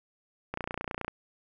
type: click train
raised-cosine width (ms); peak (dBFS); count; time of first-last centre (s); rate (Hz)
0.5; -18; 17; 0.54-1.081; 29.6
effects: none